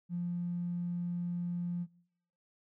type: tone with tanh clipping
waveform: triangle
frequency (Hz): 174.61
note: F3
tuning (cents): 0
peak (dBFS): -32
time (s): 0.09-1.87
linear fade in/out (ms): 50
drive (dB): 2
effects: noise-tail reverb RT60 0.8 s tail -25 dB re dry